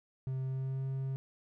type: tone with pitch glide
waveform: triangle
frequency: 131.5 to 133.8 Hz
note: C3 to C3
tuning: +9 to +39 cents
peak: -31 dBFS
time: 0.27-1.16 s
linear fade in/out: 0 ms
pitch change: +30 cents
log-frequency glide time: 0.43-0.85 s
effects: none